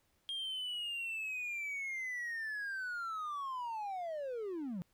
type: linear sweep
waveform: triangle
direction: down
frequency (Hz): 3234 to 163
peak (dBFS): -35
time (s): 0.29-4.82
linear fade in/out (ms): 0
effects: tanh soft clip ceiling -31 dBFS + pink hiss -75 dBFS RMS until 4.93 s